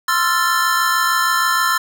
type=chord; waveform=square; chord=F major seventh; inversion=second; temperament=equal with one note detuned; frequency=1046.5 / 1318.5 / 1384.9 / 1760 Hz; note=C6 / E6 / F6 / A6; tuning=0 / 0 / -15 / 0 cents; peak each=-21 dBFS; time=0.08-1.78 s; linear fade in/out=5 ms; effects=none